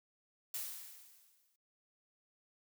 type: noise with exponential decay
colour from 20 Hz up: blue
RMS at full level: -39 dBFS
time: 0.54-1.56 s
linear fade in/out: 2 ms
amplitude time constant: 220 ms
effects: noise-tail reverb RT60 0.1 s tail -19 dB re dry